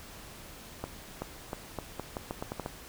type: accelerating click train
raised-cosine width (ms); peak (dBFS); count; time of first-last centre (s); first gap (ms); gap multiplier
1; -20; 11; 0.84-2.661; 380; 0.82
effects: pink hiss -48 dBFS RMS until 2.88 s